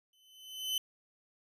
40% pulse tone with exponential growth, 3036 Hz, F#7, 44 cents sharp, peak -28 dBFS, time 0.13-0.78 s, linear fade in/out 2 ms, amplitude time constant 140 ms, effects resampled to 32000 Hz

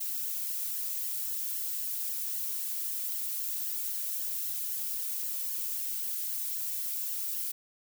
violet noise with flanger, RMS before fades -34 dBFS, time 0-7.52 s, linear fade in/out 10 ms, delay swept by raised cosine 0.81 to 2.51 ms, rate 3.8 Hz, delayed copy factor -0.65, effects none

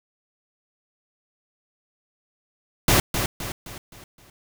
pink noise with echo, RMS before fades -17 dBFS, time 2.88-3 s, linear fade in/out 2 ms, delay 260 ms, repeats 5, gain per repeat -7 dB, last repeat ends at 4.3 s, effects none

